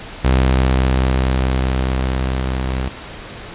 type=tone with level ramp; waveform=sawtooth; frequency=64.7 Hz; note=C2; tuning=19 cents flat; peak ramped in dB=-7 to -15 dBFS; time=0.24-2.89 s; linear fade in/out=10 ms; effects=pink hiss -33 dBFS RMS until 3.54 s + resampled to 8000 Hz